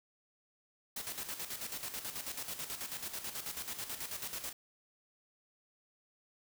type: noise with tremolo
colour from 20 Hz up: white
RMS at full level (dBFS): -40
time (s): 0.96-4.53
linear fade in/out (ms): 5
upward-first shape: square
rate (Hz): 9.2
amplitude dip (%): 60
effects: none